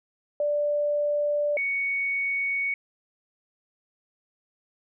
sine tone pair in turn, 587.3 / 2228 Hz, D5 / C#7, 0 / +8 cents, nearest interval octave + major seventh, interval 2308 cents, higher second, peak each -22 / -24 dBFS, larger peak first, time 0.4-1.57 / 1.57-2.74 s, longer neither, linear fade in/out 2 ms, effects none

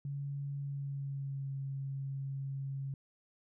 sine tone with pitch glide, 140.8 to 136.63 Hz, C#3 to C#3, +27 to -25 cents, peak -36 dBFS, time 0.05-2.94 s, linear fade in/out 2 ms, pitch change -52 cents, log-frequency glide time 0.58-1.54 s, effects none

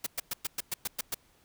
white noise bursts, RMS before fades -32 dBFS, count 9, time 0.04-1.145 s, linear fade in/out 5 ms, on 25 ms, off 110 ms, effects pink hiss -65 dBFS RMS until 1.44 s

